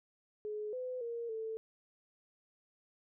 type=tone with pitch steps; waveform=sine; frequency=423.2 / 506 / 467.9 / 443.7 Hz; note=G#4 / B4 / A#4 / A4; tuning=+33 / +42 / +6 / +14 cents; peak=-37 dBFS; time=0.45-1.57 s; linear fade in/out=0 ms; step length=280 ms; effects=none